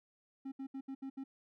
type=tone bursts at uneven times; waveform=triangle; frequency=269 Hz; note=C4; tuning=48 cents sharp; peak=-38 dBFS; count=6; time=0.45-0.52 / 0.59-0.67 / 0.74-0.81 / 0.88-0.95 / 1.02-1.1 / 1.17-1.24 s; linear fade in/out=10 ms; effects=none